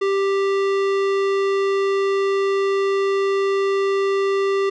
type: tone with tanh clipping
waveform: sine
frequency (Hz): 392.9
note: G4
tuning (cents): +4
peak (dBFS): -19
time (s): 0.01-4.7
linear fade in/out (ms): 10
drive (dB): 18
effects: none